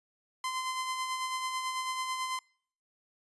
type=tone with tremolo; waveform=sawtooth; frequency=1033 Hz; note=C6; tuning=22 cents flat; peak=-27 dBFS; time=0.44-2.39 s; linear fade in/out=2 ms; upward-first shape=sine; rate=9.1 Hz; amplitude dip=40%; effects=noise-tail reverb RT60 0.6 s tail -26 dB re dry + resampled to 24000 Hz